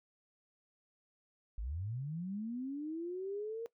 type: linear sweep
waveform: sine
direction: up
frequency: 46.25 to 467 Hz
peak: -37 dBFS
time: 1.58-3.66 s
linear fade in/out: 0 ms
effects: noise-tail reverb RT60 0.1 s tail -19 dB re dry